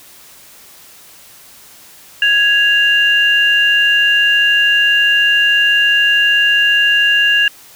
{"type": "tone pair together", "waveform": "sine", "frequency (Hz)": [1661.3, 2794], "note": ["G#6", "F7"], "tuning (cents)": [0, 0], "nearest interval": "major sixth", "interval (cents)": 900, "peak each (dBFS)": -11, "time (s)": [2.22, 7.48], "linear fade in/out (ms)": 2, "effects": ["tanh soft clip ceiling -1 dBFS", "white hiss -41 dBFS RMS until 7.75 s"]}